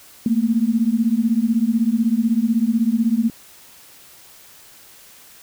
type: beating tone pair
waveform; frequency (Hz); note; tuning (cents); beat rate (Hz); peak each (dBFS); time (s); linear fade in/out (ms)
sine; 220 / 236; A3 / A#3; 0 / +22; 16; -18; 0.26-3.3; 2
effects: white hiss -46 dBFS RMS until 5.42 s